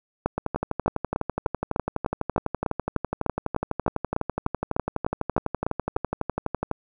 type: two click trains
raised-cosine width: 1 ms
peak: -9 / -11 dBFS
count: 20 / 77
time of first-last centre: 0.26-5.966 / 0.38-6.713 s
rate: 3.33 / 12 Hz
effects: none